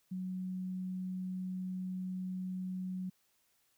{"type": "tone", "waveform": "sine", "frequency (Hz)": 185, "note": "F#3", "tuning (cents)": 0, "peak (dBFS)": -36, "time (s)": [0.11, 3.1], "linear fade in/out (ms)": 10, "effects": ["white hiss -74 dBFS RMS until 3.77 s"]}